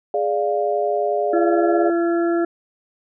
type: chord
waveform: sine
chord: D diminished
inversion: second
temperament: equal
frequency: 415.3 / 587.3 / 698.5 Hz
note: Ab4 / D5 / F5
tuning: 0 / 0 / 0 cents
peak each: -22 dBFS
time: 0.14-1.9 s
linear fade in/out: 2 ms
type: harmonic tone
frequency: 340.1 Hz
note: F4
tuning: 46 cents flat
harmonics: 1 / 2 / 4 / 5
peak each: -17 / -25 / -30 / -34 dBFS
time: 1.33-2.45 s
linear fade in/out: 5 ms
effects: none